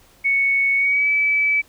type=tone with pitch glide; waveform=sine; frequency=2217 to 2300 Hz; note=C#7 to D7; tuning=0 to -37 cents; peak=-15 dBFS; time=0.24-1.62 s; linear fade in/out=20 ms; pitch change=+63 cents; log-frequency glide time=0.76-1.09 s; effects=pink hiss -53 dBFS RMS until 1.68 s